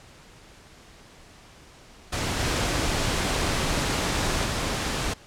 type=noise with level steps; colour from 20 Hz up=pink; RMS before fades=-27 / -25 / -27 dBFS; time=2.12-5.14 s; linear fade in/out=10 ms; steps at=2.39 / 4.44 s; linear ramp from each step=5 ms; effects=pink hiss -50 dBFS RMS until 5.26 s + low-pass 8000 Hz 12 dB/octave